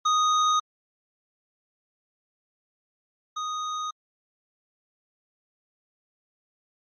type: tone pair in turn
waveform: square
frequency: 1244.5 / 1244.5 Hz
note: D#6 / D#6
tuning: 0 / 0 cents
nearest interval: unison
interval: 0 cents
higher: neither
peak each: -20 / -29 dBFS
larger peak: first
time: 0.05-0.6 / 3.36-3.91 s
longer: neither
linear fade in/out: 10 ms
effects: MP3 32 kbps